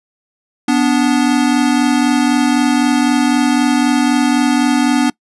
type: tone pair together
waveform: square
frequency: 246.9 / 290.8 Hz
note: B3 / D4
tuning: 0 / -17 cents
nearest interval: minor third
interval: 283 cents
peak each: -14 dBFS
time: 0.68-5.1 s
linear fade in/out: 5 ms
effects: noise-tail reverb RT60 0.1 s tail -24 dB re dry + resampled to 24000 Hz